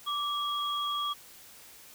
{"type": "tone pair together", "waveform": "sine", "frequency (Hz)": [1168, 3304], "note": ["D6", "G#7"], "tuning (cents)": [-10, -10], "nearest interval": "octave + tritone", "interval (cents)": 1800, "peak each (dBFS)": [-31, -33], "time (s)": [0.06, 1.14], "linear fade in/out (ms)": 20, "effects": ["white hiss -52 dBFS RMS until 1.94 s"]}